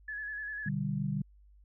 sine tone with vibrato, 1700 Hz, G#6, 40 cents sharp, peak -36 dBFS, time 0.08-0.69 s, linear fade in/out 5 ms, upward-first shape square, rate 10 Hz, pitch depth 30 cents each way
sine chord, G major, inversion first, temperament equal with one note detuned, 123.47 / 148.97 / 196 Hz, B2 / D3 / G3, 0 / +25 / 0 cents, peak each -38 / -33 / -34 dBFS, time 0.66-1.22 s, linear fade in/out 5 ms
effects added 50 Hz sine -56 dBFS peak until 1.64 s

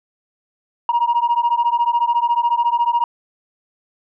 sine beating tone pair, 941 / 955 Hz, A#5 / A#5, +16 / +42 cents, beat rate 14 Hz, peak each -16 dBFS, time 0.89-3.04 s, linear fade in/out 2 ms, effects tanh soft clip ceiling -10 dBFS

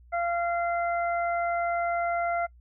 harmonic tone, 689 Hz, F5, 24 cents flat, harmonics 1 / 2 / 3, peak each -26 / -32 / -36 dBFS, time 0.12-2.47 s, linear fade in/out 20 ms, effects noise-tail reverb RT60 0.1 s tail -25 dB re dry + added 60 Hz sine -51 dBFS peak until 2.6 s

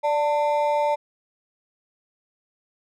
triangle ring-modulated tone, 740 Hz, F#5, in tune, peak -14 dBFS, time 0.03-0.96 s, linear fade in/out 20 ms, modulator 153 Hz, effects none

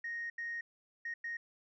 sine tone bursts at uneven times, 1864.7 Hz, A#6, in tune, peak -36 dBFS, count 4, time 0.04-0.3 / 0.38-0.61 / 1.05-1.14 / 1.24-1.37 s, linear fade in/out 5 ms, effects tanh soft clip ceiling -33 dBFS

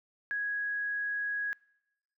sine tone, 1661.2 Hz, G#6, in tune, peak -30 dBFS, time 0.31-1.53 s, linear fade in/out 0 ms, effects noise-tail reverb RT60 0.9 s tail -25 dB re dry

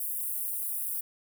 white high-pass noise, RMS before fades -33 dBFS, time 0-1.01 s, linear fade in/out 5 ms, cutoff 9400 Hz, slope 48 dB/octave, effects none

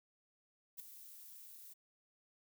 violet noise with ADSR envelope, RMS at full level -44 dBFS, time 0.77-1.74 s, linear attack 27 ms, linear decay 5 ms, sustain -11 dB, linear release 15 ms, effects none

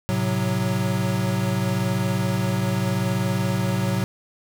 square chord, F# diminished, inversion first, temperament equal, 110 / 130.81 / 185 Hz, A2 / C3 / F#3, 0 / 0 / 0 cents, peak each -26 / -27 / -25 dBFS, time 0.09-4.04 s, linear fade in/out 0 ms, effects none

